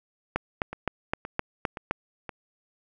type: two click trains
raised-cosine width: 0.5 ms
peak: -10 / -20 dBFS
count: 7 / 4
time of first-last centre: 0.36-1.91 / 0.73-2.292 s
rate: 3.87 / 1.92 Hz
effects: none